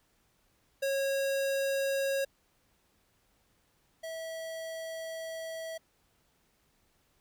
square tone pair in turn, 547 / 650.5 Hz, C#5 / E5, -23 / -23 cents, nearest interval minor third, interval 300 cents, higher second, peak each -29 / -38 dBFS, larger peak first, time 0.82-2.25 / 4.03-5.78 s, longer second, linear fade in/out 10 ms, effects pink hiss -71 dBFS RMS until 7.2 s

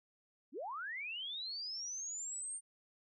sine linear sweep, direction up, 210 to 8870 Hz, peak -40 dBFS, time 0.52-2.61 s, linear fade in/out 50 ms, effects none

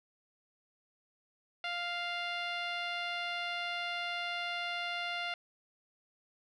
10% pulse tone with low-pass filter, 698.5 Hz, F5, in tune, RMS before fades -37 dBFS, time 1.64-5.34 s, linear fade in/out 2 ms, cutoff 3300 Hz, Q 1.1, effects none

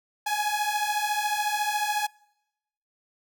sawtooth beating tone pair, 830.6 / 844.6 Hz, G#5 / G#5, 0 / +29 cents, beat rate 14 Hz, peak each -24 / -24 dBFS, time 0.26-2.07 s, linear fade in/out 10 ms, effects noise-tail reverb RT60 0.9 s tail -26 dB re dry

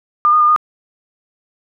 sine tone with pitch steps, 1204 / 1228 / 1207 / 1226 Hz, D6 / D#6 / D6 / D#6, +43 / -23 / +47 / -26 cents, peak -8 dBFS, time 0.25-0.562 s, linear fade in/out 0 ms, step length 78 ms, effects none

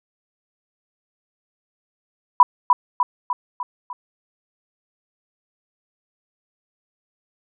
sine tone with echo, 987.8 Hz, B5, in tune, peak -4 dBFS, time 2.4-2.43 s, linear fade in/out 2 ms, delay 300 ms, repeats 5, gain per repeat -5 dB, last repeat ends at 3.93 s, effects none

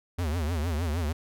square tone with vibrato, 80.8 Hz, E2, 34 cents flat, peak -27 dBFS, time 0.18-1.13 s, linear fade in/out 10 ms, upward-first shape triangle, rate 6.5 Hz, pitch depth 220 cents each way, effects none

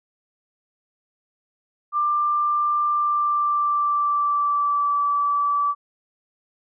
sine tone with pitch glide, 1187 to 1155.2 Hz, D6 to D6, +18 to -29 cents, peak -18 dBFS, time 1.92-5.75 s, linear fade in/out 50 ms, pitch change -47 cents, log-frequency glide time 2.87-5.02 s, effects none

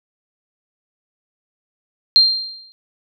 sine tone with exponential decay, 4181 Hz, C8, 2 cents flat, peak -5 dBFS, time 2.16-2.72 s, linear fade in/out 0 ms, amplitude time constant 120 ms, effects none

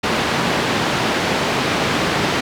pink band-pass noise, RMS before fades -19 dBFS, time 0.03-2.41 s, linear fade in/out 10 ms, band 160 to 3900 Hz, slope 12 dB/octave, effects none

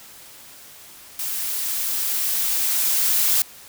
blue noise with level ramp, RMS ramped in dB -27 to -18 dBFS, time 1.19-3.42 s, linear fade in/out 2 ms, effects white hiss -44 dBFS RMS until 3.68 s

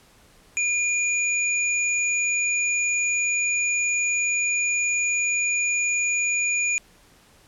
sine tone pair together, 2420 / 6861 Hz, D#7 / A8, -49 / -45 cents, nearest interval octave + tritone, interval 1804 cents, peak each -22 / -25 dBFS, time 0.57-6.78 s, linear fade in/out 0 ms, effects pink hiss -55 dBFS RMS until 7.47 s + low-pass 12000 Hz 12 dB/octave

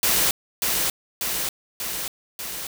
white noise with echo, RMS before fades -20 dBFS, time 0.03-0.31 s, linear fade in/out 2 ms, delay 590 ms, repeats 4, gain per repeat -3 dB, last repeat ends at 2.67 s, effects none

